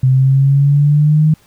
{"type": "exponential sweep", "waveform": "sine", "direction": "up", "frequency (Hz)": [129, 156.5], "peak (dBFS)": -7, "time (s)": [0.03, 1.34], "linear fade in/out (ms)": 5, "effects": ["pink hiss -51 dBFS RMS until 1.46 s"]}